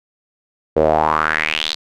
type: tone with band-pass filter sweep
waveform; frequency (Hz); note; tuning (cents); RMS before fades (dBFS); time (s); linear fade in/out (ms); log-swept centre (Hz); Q
sawtooth; 77.78; D#2; 0; -17; 0.76-1.75; 10; 470 to 4300; 4.7
effects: none